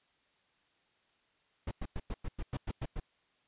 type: noise bursts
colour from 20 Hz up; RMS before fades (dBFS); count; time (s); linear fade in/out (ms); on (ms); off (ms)
brown; -36; 10; 1.67-3; 5; 43; 100
effects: white hiss -72 dBFS RMS until 3.47 s + resampled to 8000 Hz